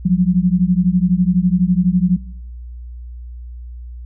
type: beating tone pair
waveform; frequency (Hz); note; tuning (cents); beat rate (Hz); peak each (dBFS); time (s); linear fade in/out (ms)
sine; 175.5 / 187.5; F3 / F#3; +9 / +23; 12; -14; 0.05-2.17; 10
effects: noise-tail reverb RT60 0.9 s tail -24 dB re dry + added 60 Hz sine -29 dBFS peak until 4.05 s